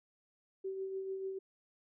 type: tone with tremolo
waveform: sine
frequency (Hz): 383.9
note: G4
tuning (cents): -36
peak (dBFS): -35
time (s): 0.64-1.39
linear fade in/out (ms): 10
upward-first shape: triangle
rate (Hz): 6.8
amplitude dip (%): 45
effects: none